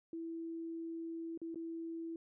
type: tone with dropouts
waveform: sine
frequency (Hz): 330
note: E4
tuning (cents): +2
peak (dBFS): -40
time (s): 0.13-2.16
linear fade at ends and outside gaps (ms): 2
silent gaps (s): 1.376-1.416 / 1.545-1.557
effects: none